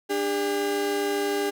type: tone pair together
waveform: 35% pulse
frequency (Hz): 295.9 / 403.3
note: D4 / G4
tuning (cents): +13 / +49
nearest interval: perfect fourth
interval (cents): 536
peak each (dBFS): -29 / -23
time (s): 0.09-1.51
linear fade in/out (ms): 20
effects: none